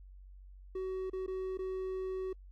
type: tone with dropouts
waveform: triangle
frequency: 376.1 Hz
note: F#4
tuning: 28 cents sharp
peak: -33 dBFS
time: 0.75-2.33 s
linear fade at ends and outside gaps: 5 ms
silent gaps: 1.099-1.131 / 1.264-1.278 / 1.574-1.589 s
effects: added 47 Hz sine -50 dBFS peak until 2.51 s + AAC 64 kbps